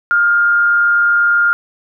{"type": "tone with frequency modulation", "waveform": "sine", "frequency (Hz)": 1407, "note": "F6", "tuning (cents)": 12, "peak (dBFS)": -9, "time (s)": [0.11, 1.53], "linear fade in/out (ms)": 0, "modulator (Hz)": 142, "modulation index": 0.28, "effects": []}